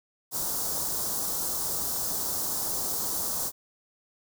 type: band-stop noise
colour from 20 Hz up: white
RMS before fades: -30 dBFS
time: 0.31-3.52 s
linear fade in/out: 50 ms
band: 1200 to 4800 Hz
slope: 24 dB/octave
effects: none